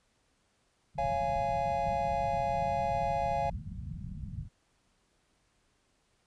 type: low-pass noise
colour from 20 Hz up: white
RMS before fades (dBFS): -40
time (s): 0.94-4.49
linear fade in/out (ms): 50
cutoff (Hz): 190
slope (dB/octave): 48
type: chord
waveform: triangle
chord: Db major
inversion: none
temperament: equal with one note detuned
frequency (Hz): 554.4 / 686.9 / 830.6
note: Db5 / F5 / Ab5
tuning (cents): 0 / -29 / 0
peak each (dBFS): -34 / -30 / -30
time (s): 0.98-3.5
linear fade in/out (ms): 5
effects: pink hiss -72 dBFS RMS until 6.26 s + resampled to 22050 Hz